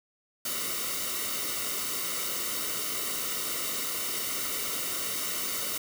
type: noise with comb filter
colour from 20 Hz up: white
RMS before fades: -32 dBFS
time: 0.45-5.78 s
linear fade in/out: 5 ms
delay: 1.2 ms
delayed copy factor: -0.7
effects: none